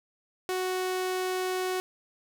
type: tone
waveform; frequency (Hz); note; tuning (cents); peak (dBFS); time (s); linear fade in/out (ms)
sawtooth; 370; F#4; 0; -24; 0.49-1.8; 0
effects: none